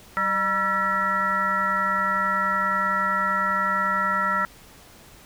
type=harmonic tone with a mistuned harmonic; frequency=192.1 Hz; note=G3; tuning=35 cents flat; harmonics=1 / 3 / 5 / 7 / 9 / 10; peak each=-34 / -34 / -30 / -22 / -34 / -28 dBFS; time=0.17-4.45 s; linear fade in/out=0 ms; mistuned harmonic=3; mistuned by=+82 cents; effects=pink hiss -49 dBFS RMS until 5.25 s